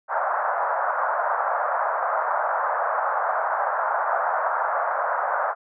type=band-pass noise; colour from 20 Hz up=pink; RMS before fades=-24 dBFS; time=0.08-5.55 s; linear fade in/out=50 ms; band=600 to 1500 Hz; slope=48 dB/octave; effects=none